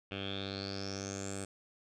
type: tone with low-pass filter sweep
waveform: 10% pulse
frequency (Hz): 98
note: G2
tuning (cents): 0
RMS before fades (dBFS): -40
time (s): 0.11-1.45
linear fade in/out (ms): 5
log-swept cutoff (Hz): 2900 to 8500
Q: 9.4
effects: none